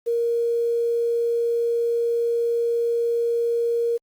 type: tone with quantisation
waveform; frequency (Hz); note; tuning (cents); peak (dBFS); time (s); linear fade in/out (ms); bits
sine; 468.4; A#4; +8; -19; 0.06-3.98; 20; 8
effects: Opus 48 kbps